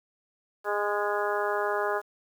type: harmonic tone with a mistuned harmonic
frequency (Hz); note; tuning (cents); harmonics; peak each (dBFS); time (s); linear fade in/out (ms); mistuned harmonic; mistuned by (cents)
205.9; G#3; -15; 2 / 3 / 4 / 5 / 6 / 7 / 8; -30 / -32 / -33 / -34 / -35 / -35 / -36; 0.64-2.02; 50; 8; +21
effects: 9-bit